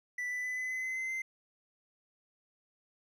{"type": "tone with pitch steps", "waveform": "triangle", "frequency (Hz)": [1975.5, 1989.2, 2003, 2017, 2031, 2045, 2059, 2074], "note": ["B6", "B6", "B6", "B6", "B6", "C7", "C7", "C7"], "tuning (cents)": [0, 12, 24, 36, 48, -40, -28, -16], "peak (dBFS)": -32, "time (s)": [0.18, 1.22], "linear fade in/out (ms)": 5, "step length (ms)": 130, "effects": []}